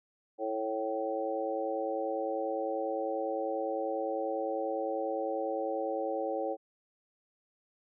harmonic tone with a mistuned harmonic, 110 Hz, A2, in tune, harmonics 3 / 4 / 5 / 6 / 7, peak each -38 / -37 / -34 / -48 / -37 dBFS, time 0.38-6.57 s, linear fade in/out 50 ms, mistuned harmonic 6, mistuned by +33 cents, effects none

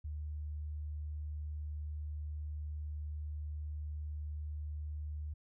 sine tone, 75.2 Hz, D2, 42 cents sharp, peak -38 dBFS, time 0.04-5.34 s, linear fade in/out 10 ms, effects none

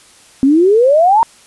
sine exponential sweep, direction up, 259 to 945 Hz, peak -6 dBFS, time 0.43-1.23 s, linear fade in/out 0 ms, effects white hiss -44 dBFS RMS until 1.46 s + resampled to 24000 Hz

